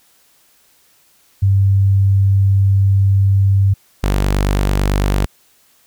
sine / sawtooth tone pair in turn, 98 / 49 Hz, G2 / G1, 0 / 0 cents, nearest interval octave, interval 1200 cents, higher first, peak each -9 dBFS, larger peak neither, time 1.42-3.74 / 4.03-5.26 s, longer first, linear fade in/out 10 ms, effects white hiss -54 dBFS RMS until 5.86 s

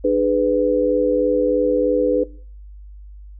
sine chord, G# diminished, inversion second, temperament just, 299 / 415.3 / 498.4 Hz, D4 / G#4 / B4, +31 / 0 / +16 cents, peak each -20 / -21 / -16 dBFS, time 0.04-2.24 s, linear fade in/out 10 ms, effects noise-tail reverb RT60 0.5 s tail -21 dB re dry + added 50 Hz sine -36 dBFS peak until 3.39 s

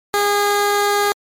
15% pulse tone, 408.6 Hz, G#4, 28 cents flat, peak -8 dBFS, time 0.14-1.12 s, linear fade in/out 0 ms, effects MP3 64 kbps

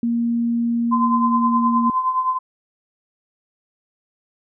sine tone, 234.4 Hz, A#3, 10 cents sharp, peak -17 dBFS, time 0.03-1.9 s, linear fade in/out 2 ms
sine tone with tremolo, 1029 Hz, C6, 29 cents flat, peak -14 dBFS, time 0.91-2.39 s, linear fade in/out 20 ms, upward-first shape triangle, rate 9.6 Hz, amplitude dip 70%
effects none

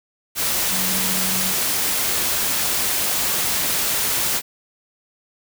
sine tone in noise, 187.4 Hz, F#3, 22 cents sharp, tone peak -29 dBFS, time 0.69-1.55 s, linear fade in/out 50 ms, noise white, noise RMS -21 dBFS, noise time 0.35-4.42 s, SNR -11 dB, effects none

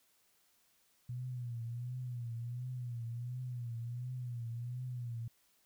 sine tone with vibrato, 121.2 Hz, B2, 32 cents flat, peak -38 dBFS, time 1.09-5.28 s, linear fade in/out 5 ms, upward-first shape triangle, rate 1.4 Hz, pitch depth 92 cents each way, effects white hiss -72 dBFS RMS until 5.65 s

